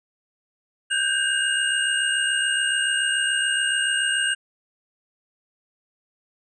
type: tone cluster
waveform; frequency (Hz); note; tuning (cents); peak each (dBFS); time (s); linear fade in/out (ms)
sine; 1528 / 1595 / 2841 / 8430; G6 / G6 / F7 / C9; -45 / +30 / +29 / +12; -28 / -24 / -24 / -28; 0.9-4.35; 20
effects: none